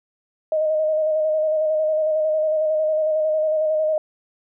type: tone with vibrato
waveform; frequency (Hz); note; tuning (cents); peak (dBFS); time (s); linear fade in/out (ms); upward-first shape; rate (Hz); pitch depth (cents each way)
sine; 622.3; D#5; 0; -17; 0.52-3.98; 2; square; 11; 22
effects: none